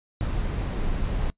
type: noise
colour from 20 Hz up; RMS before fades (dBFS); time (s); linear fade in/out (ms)
brown; -26; 0.21-1.3; 0
effects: noise-tail reverb RT60 0.1 s tail -23 dB re dry + resampled to 8000 Hz